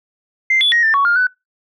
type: tone with pitch steps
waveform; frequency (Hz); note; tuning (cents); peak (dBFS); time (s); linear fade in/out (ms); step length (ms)
sine; 2086 / 3441 / 1880 / 1785 / 1118 / 1410 / 1497; C7 / A7 / A#6 / A6 / C#6 / F6 / F#6; -6 / -39 / +14 / +24 / +14 / +16 / +20; -10; 0.5-1.27; 5; 110
effects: noise-tail reverb RT60 0.2 s tail -24 dB re dry + tanh soft clip ceiling -6 dBFS